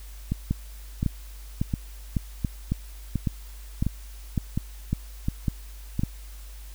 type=two click trains; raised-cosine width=5 ms; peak=-12 / -11 dBFS; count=9 / 11; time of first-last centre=0.32-5.994 / 0.51-6.035 s; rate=1.41 / 1.81 Hz; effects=added 50 Hz sine -39 dBFS peak until 6.74 s + white hiss -51 dBFS RMS until 6.74 s